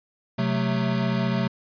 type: chord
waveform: square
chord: F# diminished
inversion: second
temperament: equal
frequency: 130.81 / 185 / 220 Hz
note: C3 / F#3 / A3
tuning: 0 / 0 / 0 cents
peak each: -27 dBFS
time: 0.38-1.48 s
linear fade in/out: 10 ms
effects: resampled to 11025 Hz